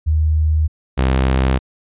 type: tone pair in turn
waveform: sine / sawtooth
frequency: 77.78 / 65.4 Hz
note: D#2 / C2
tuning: 0 / 0 cents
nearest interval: minor third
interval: 300 cents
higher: first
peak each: -12 / -9 dBFS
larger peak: second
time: 0.06-0.68 / 0.97-1.59 s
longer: neither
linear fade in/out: 20 ms
effects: resampled to 8000 Hz